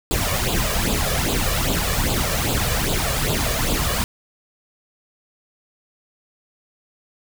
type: noise with flanger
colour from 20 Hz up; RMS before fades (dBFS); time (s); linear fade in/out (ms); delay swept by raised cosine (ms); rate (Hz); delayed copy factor
pink; -21; 0.11-4.04; 0; 0.25 to 1.75; 2.5; +0.7
effects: none